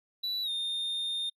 triangle tone with pitch glide, 3951 to 3644 Hz, B7 to A#7, 0 to -40 cents, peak -29 dBFS, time 0.23-1.3 s, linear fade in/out 10 ms, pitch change -140 cents, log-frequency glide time 0.43-0.5 s, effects noise-tail reverb RT60 0.1 s tail -25 dB re dry

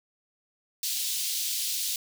pink high-pass noise, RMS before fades -30 dBFS, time 0.83-1.96 s, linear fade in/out 2 ms, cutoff 3400 Hz, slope 24 dB/octave, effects none

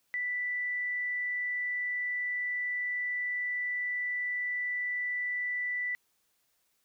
sine tone, 1975.5 Hz, B6, in tune, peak -30 dBFS, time 0.14-5.95 s, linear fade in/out 0 ms, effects white hiss -74 dBFS RMS until 6.84 s

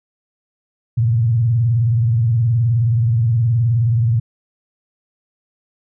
sine tone with vibrato, 116.1 Hz, A#2, 7 cents flat, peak -12 dBFS, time 0.97-4.2 s, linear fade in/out 10 ms, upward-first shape sine, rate 19 Hz, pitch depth 140 cents each way, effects none

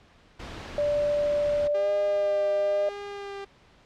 pink noise, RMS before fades -39 dBFS, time 0.39-1.68 s, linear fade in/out 10 ms
sine tone with pitch glide, 586 to 606.7 Hz, D5 to D#5, -4 to -44 cents, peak -22 dBFS, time 0.78-2.89 s, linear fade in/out 2 ms, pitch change +60 cents, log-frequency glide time 1.7-1.89 s
sawtooth tone with vibrato, 400.8 Hz, G4, 38 cents sharp, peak -31 dBFS, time 1.74-3.45 s, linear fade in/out 10 ms, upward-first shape sine, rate 1 Hz, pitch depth 20 cents each way
effects pink hiss -57 dBFS RMS until 3.85 s + low-pass 4000 Hz 12 dB/octave

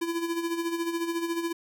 square tone with tremolo, 336.5 Hz, E4, 36 cents sharp, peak -26 dBFS, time 0.01-1.53 s, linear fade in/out 10 ms, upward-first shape sine, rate 14 Hz, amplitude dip 60%, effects none

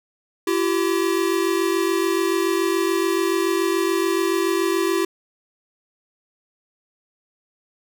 square tone pair together, 338.2 / 385.2 Hz, E4 / G4, +44 / -30 cents, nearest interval major second, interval 226 cents, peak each -22 dBFS, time 0.47-5.05 s, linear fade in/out 5 ms, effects none

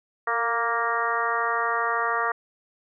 harmonic tone with a mistuned harmonic, 233.1 Hz, A#3, in tune, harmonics 2 / 3 / 4 / 5 / 6 / 7 / 8, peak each -32 / -31 / -31 / -26 / -30 / -35 / -30 dBFS, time 0.27-2.32 s, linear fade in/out 5 ms, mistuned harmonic 2, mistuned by -25 cents, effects none

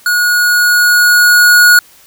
square tone with level ramp, 1450 Hz, F#6, 35 cents flat, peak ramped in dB -10 to -3 dBFS, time 0.06-1.79 s, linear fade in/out 2 ms, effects white hiss -43 dBFS RMS until 2.06 s

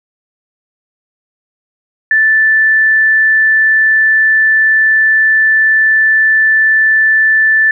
sine tone, 1759 Hz, A6, 1 cent flat, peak -6 dBFS, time 2.11-7.71 s, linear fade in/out 2 ms, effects none

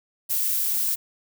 violet noise, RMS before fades -24 dBFS, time 0.29-0.96 s, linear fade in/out 20 ms, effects none

